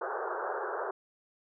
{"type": "band-pass noise", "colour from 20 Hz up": "pink", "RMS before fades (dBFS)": -35, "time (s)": [0.01, 0.91], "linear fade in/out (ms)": 5, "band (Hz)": [370, 1600], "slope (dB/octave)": 96, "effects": []}